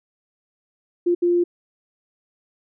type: tone bursts at uneven times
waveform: sine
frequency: 349.2 Hz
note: F4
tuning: in tune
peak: -15 dBFS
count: 2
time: 1.06-1.15 / 1.22-1.44 s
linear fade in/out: 10 ms
effects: none